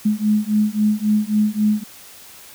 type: beating tone pair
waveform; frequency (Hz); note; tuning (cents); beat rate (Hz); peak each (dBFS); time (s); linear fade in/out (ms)
sine; 210 / 213.7; G#3 / G#3; +19 / +50; 3.7; -18; 0.05-1.84; 10
effects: white hiss -42 dBFS RMS until 2.54 s